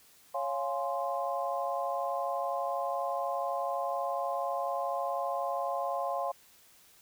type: chord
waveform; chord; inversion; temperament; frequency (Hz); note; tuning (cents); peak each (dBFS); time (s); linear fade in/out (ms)
sine; Db major seventh; none; equal; 554.4 / 698.5 / 830.6 / 1046.5; Db5 / F5 / Ab5 / C6; 0 / 0 / 0 / 0; -35 / -34 / -38 / -36; 0.34-6.32; 10
effects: white hiss -60 dBFS RMS until 7.01 s